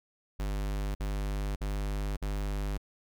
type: tone bursts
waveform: square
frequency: 50.1 Hz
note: G1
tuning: 38 cents sharp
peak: -31 dBFS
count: 4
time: 0.39-2.777 s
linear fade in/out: 10 ms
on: 560 ms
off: 49 ms
effects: none